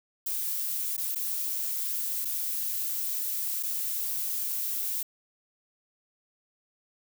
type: noise with dropouts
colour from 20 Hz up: violet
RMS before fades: -31 dBFS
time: 0.26-5.03 s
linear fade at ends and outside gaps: 5 ms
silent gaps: 0.967-0.978 / 1.149-1.157 / 2.248-2.252 / 3.628-3.632 s
effects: none